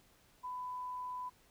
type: tone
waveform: sine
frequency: 999 Hz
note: B5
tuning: 20 cents sharp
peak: -39 dBFS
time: 0.43-1.3 s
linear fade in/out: 20 ms
effects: pink hiss -67 dBFS RMS until 1.5 s